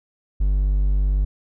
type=tone; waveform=triangle; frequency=49 Hz; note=G1; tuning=in tune; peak=-14 dBFS; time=0.4-1.25 s; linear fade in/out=10 ms; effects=none